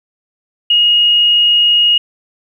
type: tone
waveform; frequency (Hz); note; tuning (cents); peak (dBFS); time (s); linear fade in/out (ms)
sine; 2873; F7; +48; -7; 0.7-1.98; 5
effects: 8-bit